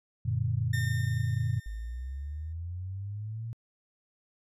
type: chord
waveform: sine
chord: Gb augmented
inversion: none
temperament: equal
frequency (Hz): 92.5 / 116.54 / 146.83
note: Gb2 / Bb2 / D3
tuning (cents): 0 / 0 / 0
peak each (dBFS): -32 / -28 / -34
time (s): 0.25-1.6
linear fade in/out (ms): 10
type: tone with exponential decay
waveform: 40% pulse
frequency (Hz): 1815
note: A#6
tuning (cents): -47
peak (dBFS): -32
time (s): 0.73-2.53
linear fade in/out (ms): 5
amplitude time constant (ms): 390
type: linear sweep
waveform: sine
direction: up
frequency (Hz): 50.9 to 116.54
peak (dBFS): -34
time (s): 1.66-3.53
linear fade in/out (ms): 0
effects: resampled to 32000 Hz